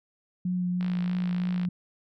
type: tone with vibrato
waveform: sine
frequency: 180 Hz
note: F#3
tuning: 47 cents flat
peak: -25 dBFS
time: 0.45-1.69 s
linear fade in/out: 5 ms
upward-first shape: sine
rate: 3.1 Hz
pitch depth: 13 cents each way
type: click train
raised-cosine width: 0.3 ms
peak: -25 dBFS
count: 48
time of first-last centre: 0.81-1.651 s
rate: 55.9 Hz
effects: none